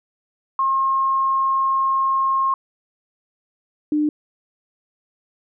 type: tone pair in turn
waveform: sine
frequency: 1073 / 300.1 Hz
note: C6 / D4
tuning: +43 / +38 cents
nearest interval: octave + minor seventh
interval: 2205 cents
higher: first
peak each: -16 dBFS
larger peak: neither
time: 0.59-2.54 / 3.92-4.09 s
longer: first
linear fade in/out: 2 ms
effects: none